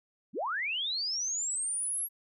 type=linear sweep; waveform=sine; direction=up; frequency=145.9 to 11520 Hz; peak=-30 dBFS; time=0.33-2.09 s; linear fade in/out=50 ms; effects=none